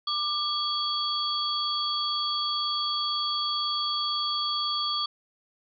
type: tone cluster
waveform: sine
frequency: 1190 / 3337 / 4529 Hz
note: D6 / G#7 / C#8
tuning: +22 / +8 / +36 cents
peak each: -30 dBFS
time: 0.07-5.06 s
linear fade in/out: 5 ms
effects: none